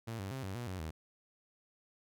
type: tone with pitch steps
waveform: sawtooth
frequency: 114.2 / 96.9 / 133.1 / 95.9 / 120.8 / 93.1 / 79.1 Hz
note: A#2 / G2 / C3 / G2 / B2 / F#2 / D#2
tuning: -35 / -20 / +30 / -37 / -38 / +11 / +29 cents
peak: -35 dBFS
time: 0.07-0.91 s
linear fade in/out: 10 ms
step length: 120 ms
effects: none